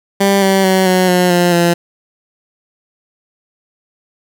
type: tone with pitch steps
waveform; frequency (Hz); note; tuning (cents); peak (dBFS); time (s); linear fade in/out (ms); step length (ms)
15% pulse; 197.6 / 193.09 / 188.68 / 184.37 / 180.16 / 176.04 / 172.02; G3 / G3 / F#3 / F#3 / F#3 / F3 / F3; +14 / -26 / +34 / -6 / -46 / +14 / -26; -3; 0.2-1.74; 10; 220
effects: none